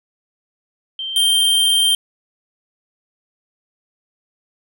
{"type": "tone pair in turn", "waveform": ["sine", "square"], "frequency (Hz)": [3136, 3158], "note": ["G7", "G7"], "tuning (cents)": [0, 12], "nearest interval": "unison", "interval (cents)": 12, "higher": "second", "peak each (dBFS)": [-23, -13], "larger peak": "second", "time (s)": [[0.99, 1.16], [1.16, 1.95]], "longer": "second", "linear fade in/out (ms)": 2, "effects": []}